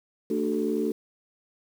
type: tone cluster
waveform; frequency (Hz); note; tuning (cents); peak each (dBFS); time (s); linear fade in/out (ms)
sine; 223.4 / 295.9 / 377 / 436.9; A3 / D4 / F#4 / A4; +27 / +13 / +32 / -12; -29; 0.3-0.92; 5
effects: tanh soft clip ceiling -14 dBFS + 8-bit